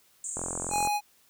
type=band-pass noise; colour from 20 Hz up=white; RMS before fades=-36 dBFS; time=0.24-0.87 s; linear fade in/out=2 ms; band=6900 to 8600 Hz; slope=96 dB/octave
type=click train; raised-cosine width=1 ms; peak=-21 dBFS; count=23; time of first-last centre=0.37-0.873 s; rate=43.7 Hz
type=tone; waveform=square; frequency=830.6 Hz; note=G#5; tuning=in tune; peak=-26 dBFS; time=0.7-1.01 s; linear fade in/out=50 ms
effects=white hiss -63 dBFS RMS until 1.29 s